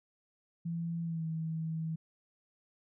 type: tone with pitch glide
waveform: sine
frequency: 167.8 to 160.96 Hz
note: E3 to E3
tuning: +31 to -41 cents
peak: -33 dBFS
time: 0.65-1.96 s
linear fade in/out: 10 ms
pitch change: -72 cents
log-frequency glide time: 1.03-1.25 s
effects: none